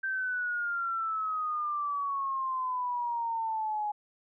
sine exponential sweep, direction down, 1568 to 830.6 Hz, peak -29 dBFS, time 0.03-3.92 s, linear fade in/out 10 ms, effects none

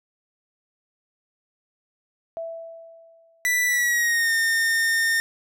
sine tone with exponential decay, 661 Hz, E5, 5 cents sharp, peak -27 dBFS, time 2.37-3.71 s, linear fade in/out 0 ms, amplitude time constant 290 ms
45% pulse tone with pitch glide, 1975.5 to 1822 Hz, B6 to A#6, 0 to -40 cents, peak -19 dBFS, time 3.45-5.2 s, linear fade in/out 0 ms, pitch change -140 cents, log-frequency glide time 3.66-4.33 s
effects none

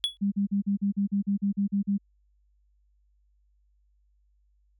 triangle tone with exponential decay, 3381 Hz, G#7, 30 cents sharp, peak -18 dBFS, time 0.04-0.17 s, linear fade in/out 0 ms, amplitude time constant 28 ms
sine tone bursts, 200 Hz, G3, 35 cents sharp, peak -22 dBFS, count 12, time 0.21-1.981 s, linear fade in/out 20 ms, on 110 ms, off 41 ms
effects added 50 Hz sine -63 dBFS peak until 4.79 s

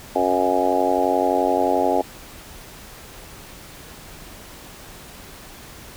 harmonic tone with a mistuned harmonic, 91.5 Hz, F#2, 19 cents flat, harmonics 3 / 4 / 5 / 6 / 7 / 8 / 9, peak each -25 / -25 / -25 / -26 / -23 / -25 / -23 dBFS, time 0.15-2.02 s, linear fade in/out 10 ms, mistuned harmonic 9, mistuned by +16 cents, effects pink hiss -41 dBFS RMS until 5.96 s

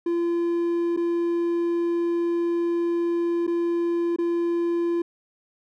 triangle tone with dropouts, 341.9 Hz, F4, 37 cents flat, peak -19 dBFS, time 0.06-5.02 s, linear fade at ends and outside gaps 5 ms, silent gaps 0.965-0.972 / 3.468-3.476 / 4.162-4.185 s, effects none

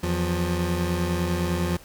25% pulse tone pair together, 83.5 / 176.93 Hz, E2 / F3, +23 / +23 cents, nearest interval octave + minor second, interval 1300 cents, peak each -22 dBFS, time 0.03-1.77 s, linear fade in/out 5 ms, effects pink hiss -49 dBFS RMS until 1.84 s

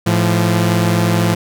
sawtooth tone pair together, 108.4 / 172.07 Hz, A2 / F3, -25 / -25 cents, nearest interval minor sixth, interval 800 cents, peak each -11 dBFS, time 0.06-1.35 s, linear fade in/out 10 ms, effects none

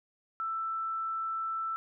sine tone, 1327 Hz, E6, 11 cents sharp, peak -31 dBFS, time 0.4-1.76 s, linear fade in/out 0 ms, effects none

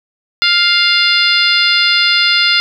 harmonic tone, 700 Hz, F5, 4 cents sharp, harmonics 2 / 3 / 4 / 5 / 6 / 7, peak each -16 / -16 / -16 / -16 / -16 / -16 dBFS, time 0.42-2.6 s, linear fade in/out 0 ms, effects 7-bit

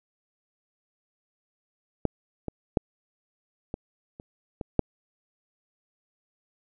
clicks, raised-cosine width 2 ms, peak -9 / -18 / -7 / -18 / -28 / -19 / -6 dBFS, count 7, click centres 2.053 / 2.483 / 2.772 / 3.741 / 4.199 / 4.612 / 4.793 s, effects none

